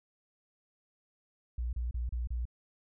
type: tone bursts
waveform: sine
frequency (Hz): 59.9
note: A#1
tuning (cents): +48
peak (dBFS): -31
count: 5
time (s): 1.58-2.454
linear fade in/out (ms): 5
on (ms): 150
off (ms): 31
effects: none